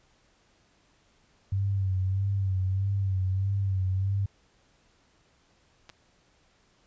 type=tone with vibrato; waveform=sine; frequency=96.3 Hz; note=G2; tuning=30 cents flat; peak=-24 dBFS; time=1.52-4.26 s; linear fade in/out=5 ms; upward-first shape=sine; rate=1.6 Hz; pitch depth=52 cents each way
type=clicks; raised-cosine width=0.2 ms; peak=-29 dBFS; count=2; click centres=5.893 / 5.899 s
effects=pink hiss -65 dBFS RMS until 6.86 s + resampled to 16000 Hz